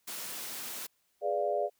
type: high-pass noise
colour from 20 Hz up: white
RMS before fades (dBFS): -40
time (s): 0.07-0.87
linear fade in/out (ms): 10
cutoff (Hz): 140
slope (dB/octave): 48
type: chord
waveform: sine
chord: G# diminished seventh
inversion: none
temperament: equal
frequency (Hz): 415.3 / 493.9 / 587.3 / 698.5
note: G#4 / B4 / D5 / F5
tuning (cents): 0 / 0 / 0 / 0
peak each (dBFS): -34 / -37 / -31 / -33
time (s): 1.21-1.7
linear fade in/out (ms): 50
effects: white hiss -74 dBFS RMS until 1.79 s